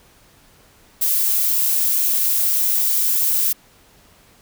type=noise; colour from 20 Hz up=violet; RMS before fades=-18 dBFS; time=1.01-3.53 s; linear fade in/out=10 ms; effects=pink hiss -52 dBFS RMS until 4.41 s